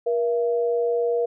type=tone pair together; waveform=sine; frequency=475.2 / 672 Hz; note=A#4 / E5; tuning=+33 / +33 cents; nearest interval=tritone; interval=600 cents; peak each=-20 / -28 dBFS; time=0.06-1.26 s; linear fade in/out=10 ms; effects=none